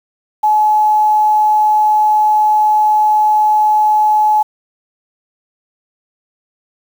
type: tone with quantisation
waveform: sine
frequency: 852 Hz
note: G#5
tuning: 44 cents sharp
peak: -8 dBFS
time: 0.43-4.43 s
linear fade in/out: 10 ms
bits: 6
effects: none